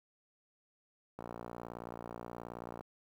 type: click train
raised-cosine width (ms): 1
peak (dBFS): -29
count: 96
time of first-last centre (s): 1.19-2.808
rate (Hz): 58.7
effects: high-pass 80 Hz 12 dB/octave + 10-bit